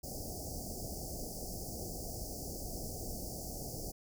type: band-stop noise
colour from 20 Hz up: pink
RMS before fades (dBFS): -42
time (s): 0.03-3.92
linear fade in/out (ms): 10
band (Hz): 780 to 4700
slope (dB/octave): 96
effects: none